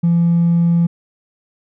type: tone with hard clipping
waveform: sine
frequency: 170 Hz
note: F3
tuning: 46 cents flat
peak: -11 dBFS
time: 0.03-0.87 s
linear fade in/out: 10 ms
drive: 1 dB
effects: none